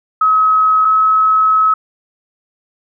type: tone pair in turn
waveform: sine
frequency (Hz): 1278 / 1286.1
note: D#6 / E6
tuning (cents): +46 / -43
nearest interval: unison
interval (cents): 11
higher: second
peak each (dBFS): -8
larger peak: neither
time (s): 0.21-0.85 / 0.85-1.74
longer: second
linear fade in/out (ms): 5
effects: none